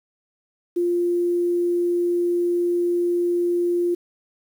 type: tone with quantisation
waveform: sine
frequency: 349.2 Hz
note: F4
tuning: in tune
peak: -18 dBFS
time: 0.76-3.95 s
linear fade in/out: 10 ms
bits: 8
effects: none